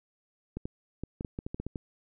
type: clicks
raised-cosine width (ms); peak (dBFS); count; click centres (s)
3; -22; 11; 0.57 / 0.655 / 1.036 / 1.209 / 1.248 / 1.389 / 1.465 / 1.545 / 1.6 / 1.666 / 1.758
effects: none